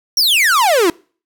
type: exponential sweep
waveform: 45% pulse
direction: down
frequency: 5800 to 313.2 Hz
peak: -10 dBFS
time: 0.17-0.9 s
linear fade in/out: 2 ms
effects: noise-tail reverb RT60 0.4 s tail -25 dB re dry